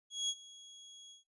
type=tone with ADSR envelope; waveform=30% pulse; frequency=3322 Hz; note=G#7; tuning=in tune; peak=-28 dBFS; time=0.1-1.24 s; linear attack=190 ms; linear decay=52 ms; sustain=-21 dB; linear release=130 ms; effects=noise-tail reverb RT60 0.2 s tail -22 dB re dry + resampled to 24000 Hz